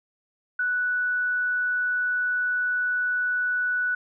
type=tone; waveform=sine; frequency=1480 Hz; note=F#6; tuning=in tune; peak=-22 dBFS; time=0.59-3.95 s; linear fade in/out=5 ms; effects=none